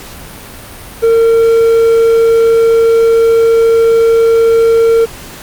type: tone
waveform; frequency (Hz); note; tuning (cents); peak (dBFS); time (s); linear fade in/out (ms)
triangle; 456.9; A#4; -35; -3; 1.02-5.06; 20
effects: pink hiss -30 dBFS RMS until 5.42 s + Opus 48 kbps